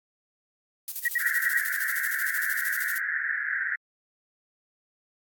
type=noise with tremolo; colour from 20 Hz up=violet; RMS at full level=-31 dBFS; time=0.88-2.98 s; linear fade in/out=0 ms; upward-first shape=square; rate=13 Hz; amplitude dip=65%
type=tone bursts; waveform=sine; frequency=1905 Hz; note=A#6; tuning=37 cents sharp; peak=-21 dBFS; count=6; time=1.05-1.589 s; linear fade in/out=5 ms; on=34 ms; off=67 ms
type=band-pass noise; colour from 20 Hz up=white; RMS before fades=-29 dBFS; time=1.19-3.76 s; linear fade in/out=10 ms; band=1500 to 1900 Hz; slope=96 dB/octave
effects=AAC 64 kbps